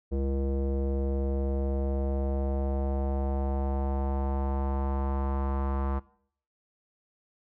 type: tone with low-pass filter sweep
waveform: square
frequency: 68 Hz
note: C#2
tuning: 33 cents flat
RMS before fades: -29 dBFS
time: 0.11-6 s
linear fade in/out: 20 ms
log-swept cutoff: 440 to 1100 Hz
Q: 2.7
effects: noise-tail reverb RT60 0.6 s tail -20 dB re dry